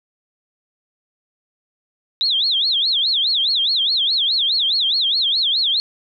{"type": "tone with vibrato", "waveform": "sine", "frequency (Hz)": 3700, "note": "A#7", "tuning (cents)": -14, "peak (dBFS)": -15, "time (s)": [2.21, 5.8], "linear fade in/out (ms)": 0, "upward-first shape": "sine", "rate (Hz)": 4.8, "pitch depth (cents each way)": 280, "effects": []}